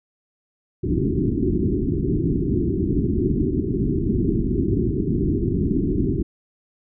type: low-pass noise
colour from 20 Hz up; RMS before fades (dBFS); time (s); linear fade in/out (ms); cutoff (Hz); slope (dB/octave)
white; -21; 0.83-6.23; 10; 390; 96
effects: none